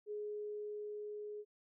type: tone with level ramp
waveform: sine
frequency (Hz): 418.7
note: G#4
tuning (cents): +14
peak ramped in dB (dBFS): -39 to -43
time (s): 0.06-1.45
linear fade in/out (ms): 50
effects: none